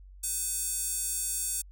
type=tone with high-pass filter; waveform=square; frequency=508 Hz; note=B4; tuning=49 cents sharp; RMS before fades=-32 dBFS; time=0.23-1.62 s; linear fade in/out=10 ms; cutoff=8300 Hz; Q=2.8; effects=added 47 Hz sine -47 dBFS peak until 1.71 s